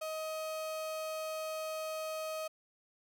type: tone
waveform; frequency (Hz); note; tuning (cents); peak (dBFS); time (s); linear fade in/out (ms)
35% pulse; 630; D#5; +21; -35; 0.01-2.48; 10
effects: none